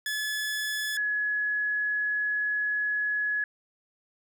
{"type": "tone pair in turn", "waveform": ["sawtooth", "sine"], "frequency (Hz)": [1715, 1690.4], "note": ["A6", "G#6"], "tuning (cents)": [-45, 30], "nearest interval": "unison", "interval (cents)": 25, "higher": "first", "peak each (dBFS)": -25, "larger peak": "neither", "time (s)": [[0.06, 0.97], [0.97, 3.44]], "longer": "second", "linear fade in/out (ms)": 2, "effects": []}